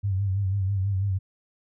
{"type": "tone with vibrato", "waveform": "sine", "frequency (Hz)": 97.4, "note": "G2", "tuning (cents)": -11, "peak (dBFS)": -22, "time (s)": [0.03, 1.19], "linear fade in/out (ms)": 20, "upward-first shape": "sine", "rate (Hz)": 6.1, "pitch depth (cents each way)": 68, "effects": []}